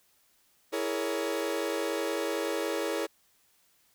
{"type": "chord", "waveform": "40% pulse", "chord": "A# half-diminished seventh", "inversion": "second", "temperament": "equal with one note detuned", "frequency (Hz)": [329.6, 415.3, 466.2, 562.1], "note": ["E4", "G#4", "A#4", "C#5"], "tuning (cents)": [0, 0, 0, 24], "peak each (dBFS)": -34, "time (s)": [0.72, 3.07], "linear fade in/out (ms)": 20, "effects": ["white hiss -67 dBFS RMS until 3.94 s"]}